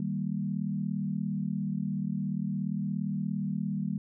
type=chord; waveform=sine; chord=Eb major; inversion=none; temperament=equal; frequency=155.56 / 196 / 233.1 Hz; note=Eb3 / G3 / Bb3; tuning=0 / 0 / 0 cents; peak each=-34 / -31 / -36 dBFS; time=0-3.98 s; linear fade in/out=2 ms; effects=none